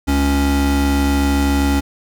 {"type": "tone pair together", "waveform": "square", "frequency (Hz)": [70.37, 278.9], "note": ["C#2", "C#4"], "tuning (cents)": [27, 11], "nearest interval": "2 octaves", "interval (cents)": 2384, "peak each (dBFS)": -17, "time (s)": [0.07, 1.81], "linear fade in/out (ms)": 20, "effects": []}